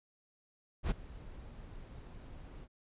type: noise with ADSR envelope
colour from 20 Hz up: brown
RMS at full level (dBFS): -27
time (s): 0.83-2.68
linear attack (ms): 77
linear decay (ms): 16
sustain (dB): -22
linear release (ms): 48
effects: resampled to 8000 Hz